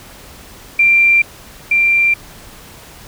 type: tone pair in turn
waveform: sine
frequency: 2367 / 2367 Hz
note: D7 / D7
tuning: +13 / +13 cents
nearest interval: unison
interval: 0 cents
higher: neither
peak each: -7 / -9 dBFS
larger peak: first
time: 0.79-1.22 / 1.71-2.14 s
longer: neither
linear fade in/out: 5 ms
effects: pink hiss -38 dBFS RMS until 3.07 s